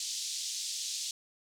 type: band-pass noise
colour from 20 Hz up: white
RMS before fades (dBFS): -37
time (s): 0-1.11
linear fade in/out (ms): 2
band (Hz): 3600 to 7200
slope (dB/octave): 24
effects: none